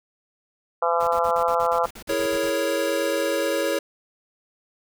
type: harmonic tone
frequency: 169.4 Hz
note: E3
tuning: 48 cents sharp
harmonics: 3 / 4 / 5 / 6 / 7 / 8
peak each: -24 / -25 / -26 / -27 / -27 / -28 dBFS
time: 0.82-1.86 s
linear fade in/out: 5 ms
type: noise bursts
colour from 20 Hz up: pink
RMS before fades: -40 dBFS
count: 13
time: 1-2.502 s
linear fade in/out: 5 ms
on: 74 ms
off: 45 ms
type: chord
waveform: square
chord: A# half-diminished seventh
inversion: second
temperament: equal with one note detuned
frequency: 329.6 / 416.7 / 466.2 / 554.4 Hz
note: E4 / G#4 / A#4 / C#5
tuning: 0 / +6 / 0 / 0 cents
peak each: -29 / -30 / -30 / -25 dBFS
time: 2.09-3.79 s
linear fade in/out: 5 ms
effects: none